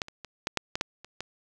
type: clicks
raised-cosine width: 0.2 ms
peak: -12 / -25 / -23 / -11 / -8 / -12 / -9 / -27 / -17 dBFS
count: 9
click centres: 0.018 / 0.084 / 0.247 / 0.471 / 0.573 / 0.755 / 0.811 / 1.046 / 1.206 s
effects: none